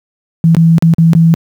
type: tone with dropouts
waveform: sine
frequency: 164.81 Hz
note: E3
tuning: in tune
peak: -3 dBFS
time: 0.44-1.34 s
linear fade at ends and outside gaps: 0 ms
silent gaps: 0.548-0.567 / 0.782-0.824 / 0.937-0.983 / 1.133-1.15 s
effects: high-pass 100 Hz 12 dB/octave + 7-bit